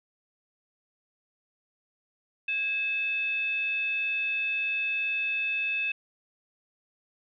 sine tone with frequency modulation, 2599 Hz, E7, 25 cents flat, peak -26 dBFS, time 2.48-5.92 s, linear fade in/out 5 ms, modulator 963 Hz, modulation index 0.35, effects none

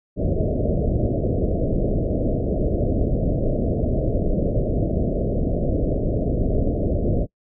pink low-pass noise, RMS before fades -21 dBFS, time 0.16-7.27 s, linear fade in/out 50 ms, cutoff 660 Hz, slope 96 dB/octave, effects noise-tail reverb RT60 0.1 s tail -23 dB re dry

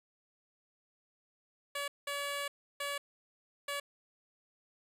10% pulse tone bursts at uneven times, 569 Hz, C#5, 45 cents sharp, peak -27 dBFS, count 4, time 1.75-1.88 / 2.07-2.48 / 2.8-2.98 / 3.68-3.8 s, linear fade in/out 5 ms, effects resampled to 32000 Hz

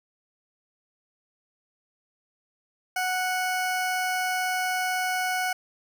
20% pulse tone, 738 Hz, F#5, 5 cents flat, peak -20 dBFS, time 2.96-5.53 s, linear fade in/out 5 ms, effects none

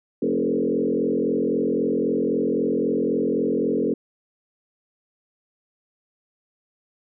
sine tone with frequency modulation, 348.2 Hz, F4, 5 cents flat, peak -19 dBFS, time 0.22-3.94 s, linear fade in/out 5 ms, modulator 43.8 Hz, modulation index 3.1, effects none

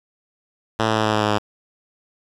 5% pulse tone with pitch steps, 111.2 / 110.11 / 109.04 / 107.97 / 106.92 / 105.87 / 104.84 Hz, A2 / A2 / A2 / A2 / A2 / G#2 / G#2, +19 / +2 / -15 / -32 / -49 / +34 / +17 cents, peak -6 dBFS, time 0.79-1.385 s, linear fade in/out 10 ms, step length 85 ms, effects low-pass 5000 Hz 12 dB/octave + 8-bit

